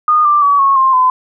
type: tone with pitch steps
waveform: sine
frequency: 1226 / 1181.5 / 1138.6 / 1097.3 / 1057.5 / 1019.1 Hz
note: D#6 / D6 / C#6 / C#6 / C6 / C6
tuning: -26 / +10 / +46 / -18 / +18 / -46 cents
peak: -7 dBFS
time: 0.08-1.1 s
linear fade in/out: 2 ms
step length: 170 ms
effects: none